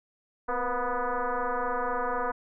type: tone with frequency modulation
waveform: sine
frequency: 257 Hz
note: C4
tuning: 31 cents flat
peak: -26 dBFS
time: 0.48-2.32 s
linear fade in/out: 10 ms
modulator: 245 Hz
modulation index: 5
effects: none